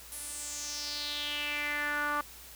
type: tone with band-pass filter sweep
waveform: sawtooth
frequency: 293.7 Hz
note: D4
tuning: in tune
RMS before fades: -35 dBFS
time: 0.12-2.21 s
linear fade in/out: 2 ms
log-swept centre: 11000 to 1200 Hz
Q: 4.2
effects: added 60 Hz sine -56 dBFS peak until 2.55 s + white hiss -50 dBFS RMS until 2.55 s